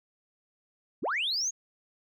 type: linear sweep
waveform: sine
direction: up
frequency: 108.8 to 6740 Hz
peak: -26 dBFS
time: 1.02-1.51 s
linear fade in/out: 20 ms
effects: tanh soft clip ceiling -23 dBFS